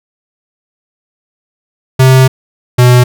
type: tone pair in turn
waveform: square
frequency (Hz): 130.81 / 123.97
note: C3 / B2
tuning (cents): 0 / +7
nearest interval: minor second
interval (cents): 93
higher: first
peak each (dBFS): -3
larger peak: neither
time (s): 1.99-2.28 / 2.78-3.04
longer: first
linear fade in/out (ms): 10
effects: none